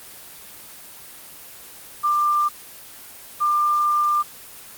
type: tone pair in turn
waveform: sine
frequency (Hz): 1190 / 1194.2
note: D6 / D6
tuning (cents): +22 / +29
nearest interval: unison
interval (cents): 7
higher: second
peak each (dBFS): -16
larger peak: neither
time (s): 2.03-2.49 / 3.4-4.23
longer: second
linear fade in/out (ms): 20
effects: white hiss -41 dBFS RMS until 4.77 s + Opus 24 kbps

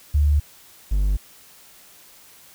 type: tone pair in turn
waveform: sine / triangle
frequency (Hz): 73.42 / 49.45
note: D2 / G1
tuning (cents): 0 / +16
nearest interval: perfect fifth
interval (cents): 684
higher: first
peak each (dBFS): -14 / -15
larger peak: first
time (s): 0.14-0.4 / 0.91-1.17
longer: neither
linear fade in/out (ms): 10
effects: white hiss -49 dBFS RMS until 2.54 s

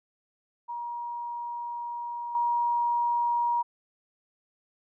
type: tone with level steps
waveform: sine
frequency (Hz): 951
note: A#5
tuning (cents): +34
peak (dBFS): -32 / -23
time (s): 0.68-3.63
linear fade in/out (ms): 20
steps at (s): 2.35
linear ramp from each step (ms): 2
effects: none

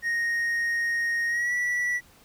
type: tone with pitch glide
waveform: triangle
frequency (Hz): 1864.7 to 1951.8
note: A#6 to B6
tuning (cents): 0 to -21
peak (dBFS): -22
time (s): 0.02-2.01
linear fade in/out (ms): 50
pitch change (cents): +79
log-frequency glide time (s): 1.28-1.53
effects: pink hiss -56 dBFS RMS until 2.24 s

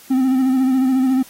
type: tone with vibrato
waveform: triangle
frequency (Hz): 260.8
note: C4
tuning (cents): -5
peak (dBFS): -11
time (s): 0.1-1.23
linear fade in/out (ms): 10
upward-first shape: sine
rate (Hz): 14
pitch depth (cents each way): 42
effects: white hiss -44 dBFS RMS until 1.29 s + AAC 48 kbps

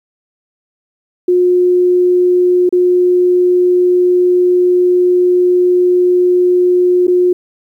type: tone with dropouts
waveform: sine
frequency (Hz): 359.3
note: F4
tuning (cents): +49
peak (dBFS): -7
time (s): 1.28-7.33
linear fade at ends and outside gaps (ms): 5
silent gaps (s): 2.692-2.725 / 7.07-7.079
effects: 8-bit

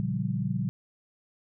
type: chord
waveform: sine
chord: G half-diminished seventh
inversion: first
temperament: just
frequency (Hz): 117.6 / 141.12 / 176.4 / 196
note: Bb2 / Db3 / F3 / G3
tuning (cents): +16 / +31 / +18 / 0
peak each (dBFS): -32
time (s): 0-0.69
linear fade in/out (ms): 0
effects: none

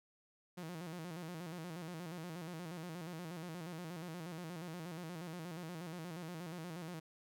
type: tone with vibrato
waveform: sawtooth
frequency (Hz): 168.9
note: E3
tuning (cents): +42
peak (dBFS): -40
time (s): 0.57-7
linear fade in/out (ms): 10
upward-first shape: square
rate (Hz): 8.4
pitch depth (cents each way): 99
effects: none

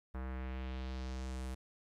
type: tone with low-pass filter sweep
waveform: square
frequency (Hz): 64.5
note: C2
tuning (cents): -24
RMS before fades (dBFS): -41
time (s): 0.14-1.55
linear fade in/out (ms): 10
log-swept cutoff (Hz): 1400 to 11000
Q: 1.6
effects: 12-bit

